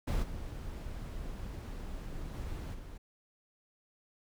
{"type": "noise with level steps", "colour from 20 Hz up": "brown", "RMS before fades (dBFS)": [-31, -41, -39, -45], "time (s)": [0.07, 2.98], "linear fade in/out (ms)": 10, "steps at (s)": [0.22, 2.33, 2.73], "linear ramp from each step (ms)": 20, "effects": []}